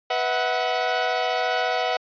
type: chord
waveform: sawtooth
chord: B suspended fourth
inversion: none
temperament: equal with one note detuned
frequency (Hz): 493.9 / 645.7 / 740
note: B4 / E5 / F#5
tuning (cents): 0 / -36 / 0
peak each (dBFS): -24 / -23 / -20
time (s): 0.1-1.97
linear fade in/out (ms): 5
effects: resampled to 11025 Hz